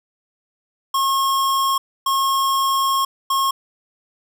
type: tone bursts at uneven times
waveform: square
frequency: 1083 Hz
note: C#6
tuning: 41 cents flat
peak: -17 dBFS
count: 3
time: 0.94-1.78 / 2.06-3.05 / 3.3-3.51 s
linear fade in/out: 5 ms
effects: none